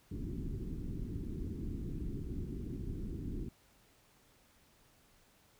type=low-pass noise; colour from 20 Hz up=pink; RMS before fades=-40 dBFS; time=0.11-3.49 s; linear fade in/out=5 ms; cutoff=370 Hz; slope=48 dB/octave; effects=pink hiss -67 dBFS RMS until 5.59 s